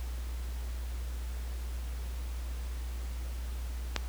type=click; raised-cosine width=0.2 ms; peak=-11 dBFS; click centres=3.963 s; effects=added 60 Hz sine -34 dBFS peak until 4.08 s + pink hiss -50 dBFS RMS until 4.08 s